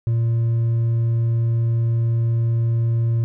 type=tone with hard clipping; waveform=sine; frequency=115.7 Hz; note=A#2; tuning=13 cents flat; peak=-17 dBFS; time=0.07-3.24 s; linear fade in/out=0 ms; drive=2 dB; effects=none